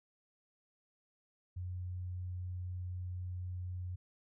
sine tone, 90.4 Hz, F#2, 40 cents flat, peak -38 dBFS, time 1.56-3.96 s, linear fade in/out 10 ms, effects none

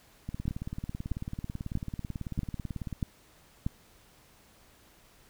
two click trains, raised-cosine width 5 ms, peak -17 / -23 dBFS, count 6 / 49, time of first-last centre 0.48-3.665 / 0.29-2.927 s, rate 1.57 / 18.2 Hz, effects pink hiss -60 dBFS RMS until 5.29 s

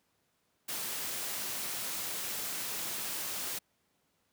white noise, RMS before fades -37 dBFS, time 0.68-3.59 s, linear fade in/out 10 ms, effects pink hiss -75 dBFS RMS until 4.32 s + high-pass 100 Hz 12 dB/octave

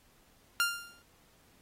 sawtooth tone with exponential decay, 1396.9 Hz, F6, in tune, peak -20 dBFS, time 0.6-1.02 s, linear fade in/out 0 ms, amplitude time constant 90 ms, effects pink hiss -65 dBFS RMS until 1.61 s + AAC 48 kbps

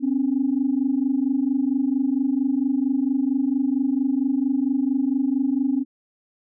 sine tone pair together, 257.7 / 282.1 Hz, C4 / C#4, -26 / +30 cents, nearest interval major second, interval 156 cents, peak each -21 dBFS, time 0-5.85 s, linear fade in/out 50 ms, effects tanh soft clip ceiling -11 dBFS

